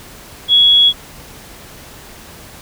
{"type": "tone", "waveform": "sine", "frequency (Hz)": 3351, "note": "G#7", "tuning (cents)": 15, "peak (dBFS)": -6, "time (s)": [0.48, 0.93], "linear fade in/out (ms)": 50, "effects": ["pink hiss -37 dBFS RMS until 2.61 s"]}